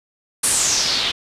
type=noise with low-pass filter sweep; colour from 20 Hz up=white; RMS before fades=-19 dBFS; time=0.43-1.12 s; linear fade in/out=10 ms; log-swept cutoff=10000 to 3300 Hz; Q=3.9; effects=resampled to 32000 Hz